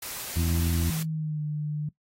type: noise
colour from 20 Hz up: white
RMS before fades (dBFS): -36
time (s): 0.02-1.03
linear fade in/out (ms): 5
type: harmonic tone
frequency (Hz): 84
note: E2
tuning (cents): +33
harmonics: 1 / 2 / 3 / 4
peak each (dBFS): -24 / -30 / -36 / -40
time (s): 0.36-0.9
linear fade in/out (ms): 5
type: tone with pitch glide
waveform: sine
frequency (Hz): 160 to 150.15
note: D#3 to D3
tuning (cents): +49 to +39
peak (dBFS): -27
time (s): 0.9-1.89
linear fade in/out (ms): 5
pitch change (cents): -110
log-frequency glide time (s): 1.03-1.44
effects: noise-tail reverb RT60 0.1 s tail -18 dB re dry + AAC 48 kbps